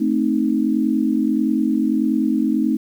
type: chord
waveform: sine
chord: A diminished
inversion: none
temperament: equal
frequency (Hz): 220 / 261.6 / 311.1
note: A3 / C4 / Eb4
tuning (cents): 0 / 0 / 0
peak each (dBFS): -20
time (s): 0-2.77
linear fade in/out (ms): 10
effects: 8-bit